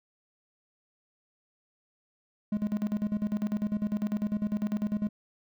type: tone with tremolo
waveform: triangle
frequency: 209.2 Hz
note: G#3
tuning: 13 cents sharp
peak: -23 dBFS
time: 2.52-5.09 s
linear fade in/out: 5 ms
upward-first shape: square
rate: 10 Hz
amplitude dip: 80%
effects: none